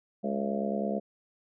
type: harmonic tone with a mistuned harmonic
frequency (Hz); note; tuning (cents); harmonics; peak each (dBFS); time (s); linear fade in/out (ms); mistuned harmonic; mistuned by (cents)
69.3; C#2; 0; 3 / 4 / 5 / 6 / 7 / 8 / 9 / 10; -31 / -42 / -41 / -38 / -38 / -36 / -41 / -36; 0.23-1; 20; 10; -42
effects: none